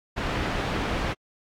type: low-pass noise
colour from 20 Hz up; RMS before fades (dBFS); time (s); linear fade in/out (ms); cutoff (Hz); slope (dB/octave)
pink; -28; 0.16-1.14; 20; 2800; 12
effects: AAC 64 kbps